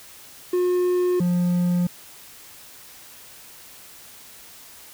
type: tone pair in turn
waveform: triangle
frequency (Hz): 359.5 / 176.87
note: F#4 / F3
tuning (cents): -50 / +22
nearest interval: octave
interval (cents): 1228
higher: first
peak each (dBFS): -16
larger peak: neither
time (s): 0.53-1.2 / 1.2-1.87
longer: neither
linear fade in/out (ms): 5
effects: white hiss -45 dBFS RMS until 4.93 s